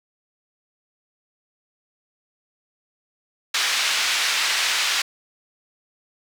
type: band-pass noise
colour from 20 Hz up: pink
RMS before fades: -22 dBFS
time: 3.54-5.02 s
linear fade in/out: 5 ms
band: 1900 to 5400 Hz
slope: 12 dB/octave
effects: none